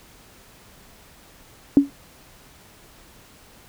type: tone with exponential decay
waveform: sine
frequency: 280.6 Hz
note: C#4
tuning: 21 cents sharp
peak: -5 dBFS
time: 1.77-1.9 s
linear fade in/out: 1 ms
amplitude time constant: 28 ms
effects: pink hiss -50 dBFS RMS until 3.68 s